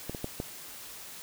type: clicks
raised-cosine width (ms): 2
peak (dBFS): -21 / -23 / -19 / -19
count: 4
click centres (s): 0.096 / 0.148 / 0.244 / 0.401
effects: white hiss -45 dBFS RMS until 1.22 s